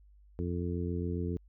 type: harmonic tone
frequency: 87.31 Hz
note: F2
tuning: in tune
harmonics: 1 / 2 / 3 / 4 / 5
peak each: -34 / -37 / -39 / -40 / -41 dBFS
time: 0.39-1.37 s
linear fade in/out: 0 ms
effects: added 50 Hz sine -56 dBFS peak until 1.48 s